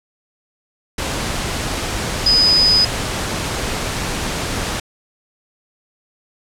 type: tone in noise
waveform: sine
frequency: 5000 Hz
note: D#8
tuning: 8 cents sharp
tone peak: -10 dBFS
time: 2.26-2.85 s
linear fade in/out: 5 ms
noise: pink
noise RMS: -22 dBFS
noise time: 0.98-4.8 s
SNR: +9 dB
effects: low-pass 9000 Hz 12 dB/octave